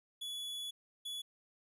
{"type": "tone bursts at uneven times", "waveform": "45% pulse", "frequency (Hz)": 3408, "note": "G#7", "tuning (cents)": 44, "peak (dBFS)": -40, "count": 2, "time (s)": [[0.21, 0.71], [1.05, 1.22]], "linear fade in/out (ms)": 10, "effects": ["resampled to 32000 Hz"]}